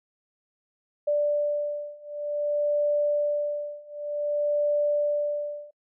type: beating tone pair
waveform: sine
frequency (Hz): 587.3 / 587.84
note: D5 / D5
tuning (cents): 0 / +2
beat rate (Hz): 0.54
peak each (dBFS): -27 / -26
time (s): 1.07-5.71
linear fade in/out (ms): 10
effects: noise-tail reverb RT60 0.1 s tail -26 dB re dry